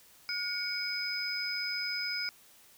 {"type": "tone cluster", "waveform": "sine", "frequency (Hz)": [1441, 2236, 5030], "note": ["F#6", "C#7", "D#8"], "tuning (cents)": [-46, 14, 18], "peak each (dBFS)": [-39, -37, -34], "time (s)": [0.29, 2.29], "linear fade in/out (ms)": 0, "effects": ["white hiss -59 dBFS RMS until 2.77 s"]}